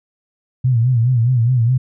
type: tone with vibrato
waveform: sine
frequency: 121.3 Hz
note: B2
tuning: 31 cents flat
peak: -11 dBFS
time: 0.64-1.78 s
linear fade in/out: 10 ms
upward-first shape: sine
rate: 4.8 Hz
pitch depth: 120 cents each way
effects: none